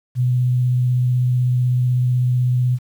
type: tone with vibrato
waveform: sine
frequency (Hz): 124.9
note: B2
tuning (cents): +20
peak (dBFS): -14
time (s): 0.15-2.79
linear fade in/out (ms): 50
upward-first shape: square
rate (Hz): 16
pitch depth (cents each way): 10
effects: 8-bit